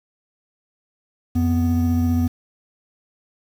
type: tone pair together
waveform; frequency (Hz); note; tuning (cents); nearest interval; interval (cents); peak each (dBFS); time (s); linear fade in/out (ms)
triangle; 87.31 / 246.9; F2 / B3; 0 / 0; octave + tritone; 1800; -17; 1.35-2.28; 10
effects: 7-bit